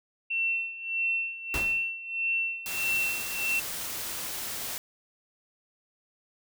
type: tone with tremolo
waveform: sine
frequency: 2701 Hz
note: E7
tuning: 42 cents sharp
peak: -24 dBFS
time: 0.3-3.6 s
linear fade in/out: 10 ms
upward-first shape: sine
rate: 1.6 Hz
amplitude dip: 80%
type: noise with exponential decay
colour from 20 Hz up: pink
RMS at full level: -29 dBFS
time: 1.54-1.91 s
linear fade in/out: 1 ms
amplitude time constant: 79 ms
type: noise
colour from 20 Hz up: white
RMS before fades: -35 dBFS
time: 2.66-4.78 s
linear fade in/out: 0 ms
effects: none